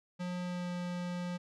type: tone with pitch glide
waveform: square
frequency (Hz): 178.9 to 177.25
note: F3 to F3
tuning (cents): +42 to +26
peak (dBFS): -36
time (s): 0.19-1.38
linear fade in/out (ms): 20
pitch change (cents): -16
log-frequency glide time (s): 0.42-0.7
effects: low-pass 6000 Hz 12 dB/octave